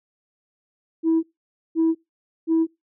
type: tone bursts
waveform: sine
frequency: 325.5 Hz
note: E4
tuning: 22 cents flat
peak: -14 dBFS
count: 3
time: 1.03-2.67 s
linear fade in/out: 50 ms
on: 200 ms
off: 520 ms
effects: noise-tail reverb RT60 0.2 s tail -22 dB re dry + tanh soft clip ceiling -13 dBFS